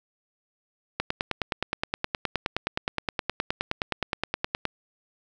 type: click train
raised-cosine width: 0.3 ms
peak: -9 dBFS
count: 36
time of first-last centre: 1-4.653 s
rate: 9.58 Hz
effects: none